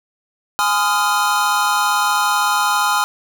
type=chord; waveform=square; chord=F minor seventh; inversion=first; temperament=equal with one note detuned; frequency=830.6 / 1020.2 / 1244.5 / 1396.9 Hz; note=Ab5 / C6 / Eb6 / F6; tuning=0 / -44 / 0 / 0 cents; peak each=-21 dBFS; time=0.59-3.04 s; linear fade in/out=0 ms; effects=none